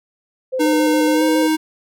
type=tone with vibrato; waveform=sine; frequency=503 Hz; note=B4; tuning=32 cents sharp; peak=-18 dBFS; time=0.52-1.48 s; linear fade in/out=20 ms; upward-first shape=square; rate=7.2 Hz; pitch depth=51 cents each way
type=tone with pitch glide; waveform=square; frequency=306.2 to 313.2 Hz; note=D#4 to D#4; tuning=-28 to +11 cents; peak=-15 dBFS; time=0.59-1.57 s; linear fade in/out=20 ms; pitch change=+39 cents; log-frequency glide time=1.13-1.22 s
effects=none